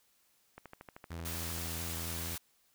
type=click train; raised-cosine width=0.5 ms; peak=-32 dBFS; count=15; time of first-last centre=0.58-1.657 s; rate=13 Hz
type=tone with vibrato; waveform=sawtooth; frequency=83.2 Hz; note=E2; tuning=17 cents sharp; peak=-36 dBFS; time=1.1-2.36 s; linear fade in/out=10 ms; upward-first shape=sine; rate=4.3 Hz; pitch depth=9 cents each way
type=high-pass noise; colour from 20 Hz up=white; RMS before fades=-41 dBFS; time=1.25-2.38 s; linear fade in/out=5 ms; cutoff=740 Hz; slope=48 dB/octave
effects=white hiss -71 dBFS RMS until 2.74 s